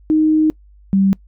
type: tone pair in turn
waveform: sine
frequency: 311.1 / 194.4 Hz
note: D#4 / G3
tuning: 0 / -14 cents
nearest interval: minor sixth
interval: 814 cents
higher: first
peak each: -10 dBFS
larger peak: neither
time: 0.1-0.5 / 0.93-1.13 s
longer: first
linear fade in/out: 0 ms
effects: noise-tail reverb RT60 0.1 s tail -24 dB re dry + added 50 Hz sine -43 dBFS peak until 1.27 s